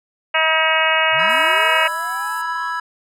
harmonic tone, 318.8 Hz, D#4, 42 cents sharp, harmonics 2 / 3 / 4 / 5 / 6 / 7 / 8 / 9, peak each -22 / -22 / -22 / -22 / -22 / -22 / -22 / -22 dBFS, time 0.34-1.88 s, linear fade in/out 10 ms
triangle linear sweep, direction up, 103.3 to 1124 Hz, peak -32 dBFS, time 1.11-2.72 s, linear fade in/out 50 ms
triangle chord, E major, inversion second, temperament equal, 987.8 / 1318.5 / 1661.2 Hz, B5 / E6 / G#6, 0 / 0 / 0 cents, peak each -23 / -24 / -24 dBFS, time 1.19-2.8 s, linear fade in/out 5 ms
white high-pass noise, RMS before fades -35 dBFS, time 1.29-2.42 s, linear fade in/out 10 ms, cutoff 7000 Hz, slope 96 dB/octave
effects low-pass 12000 Hz 12 dB/octave

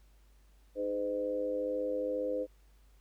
harmonic tone with a mistuned harmonic, 102.2 Hz, G#2, 27 cents flat, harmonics 3 / 4 / 5 / 6, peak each -39 / -41 / -32 / -44 dBFS, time 0.75-2.47 s, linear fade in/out 50 ms, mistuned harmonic 4, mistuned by +32 cents, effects added 50 Hz sine -59 dBFS peak until 3 s + pink hiss -71 dBFS RMS until 3 s

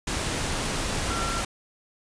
sine tone in noise, 1360 Hz, F6, 46 cents flat, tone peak -31 dBFS, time 1.1-1.41 s, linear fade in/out 5 ms, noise pink, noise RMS -28 dBFS, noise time 0.07-1.45 s, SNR -6 dB, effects resampled to 22050 Hz

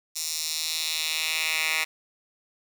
10% pulse tone with high-pass filter sweep, 158.3 Hz, D#3, 30 cents sharp, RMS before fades -28 dBFS, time 0.15-1.85 s, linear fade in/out 20 ms, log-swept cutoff 5900 to 2000 Hz, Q 1.8, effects none

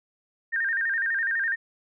sine tone with vibrato, 1708 Hz, G#6, 48 cents sharp, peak -23 dBFS, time 0.52-1.56 s, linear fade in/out 20 ms, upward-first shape square, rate 12 Hz, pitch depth 120 cents each way, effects none

